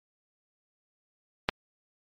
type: clicks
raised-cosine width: 0.3 ms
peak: -6 / -17 dBFS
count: 2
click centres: 1.489 / 1.494 s
effects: MP3 64 kbps